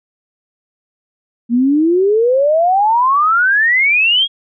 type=exponential sweep; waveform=sine; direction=up; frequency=229.5 to 3327 Hz; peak=-9 dBFS; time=1.49-4.28 s; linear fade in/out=50 ms; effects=none